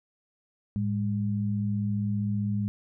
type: tone pair together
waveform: sine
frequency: 108.04 / 203.3 Hz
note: A2 / G#3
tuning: -31 / -37 cents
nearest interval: major seventh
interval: 1094 cents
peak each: -28 dBFS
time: 0.76-2.68 s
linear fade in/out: 0 ms
effects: none